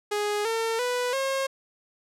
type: tone with pitch steps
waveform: sawtooth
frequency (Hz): 415.3 / 452.9 / 493.9 / 538.6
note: G#4 / A#4 / B4 / C#5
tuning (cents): 0 / -50 / 0 / -50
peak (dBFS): -21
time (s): 0.11-1.47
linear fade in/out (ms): 10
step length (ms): 340
effects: low-pass 11000 Hz 12 dB/octave